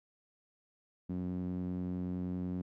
sawtooth tone with band-pass filter, 90.5 Hz, F#2, 38 cents flat, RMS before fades -37 dBFS, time 1.09-2.62 s, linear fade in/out 10 ms, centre 220 Hz, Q 3.2, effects none

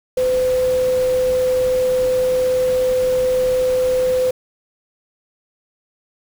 sine tone in noise, 509 Hz, C5, 48 cents flat, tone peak -14 dBFS, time 0.17-4.31 s, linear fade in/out 5 ms, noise pink, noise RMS -32 dBFS, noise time 0.17-4.31 s, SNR +15 dB, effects none

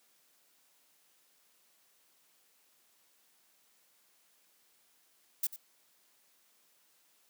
violet noise with echo, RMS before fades -31 dBFS, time 5.43-5.47 s, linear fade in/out 5 ms, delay 93 ms, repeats 1, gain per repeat -14 dB, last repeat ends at 5.563 s, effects white hiss -69 dBFS RMS until 7.29 s + high-pass 200 Hz 12 dB/octave

